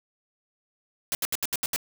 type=noise bursts; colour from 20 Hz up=white; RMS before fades=-27 dBFS; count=7; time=1.12-1.761 s; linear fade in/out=0 ms; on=29 ms; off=73 ms; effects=none